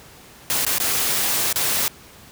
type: noise with dropouts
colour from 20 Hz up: white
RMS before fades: -21 dBFS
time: 0.5-1.88 s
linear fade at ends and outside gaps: 0 ms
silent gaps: 0.65-0.665 / 0.783-0.801 / 1.527-1.559 s
effects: pink hiss -45 dBFS RMS until 2.31 s + high-pass 60 Hz 12 dB/octave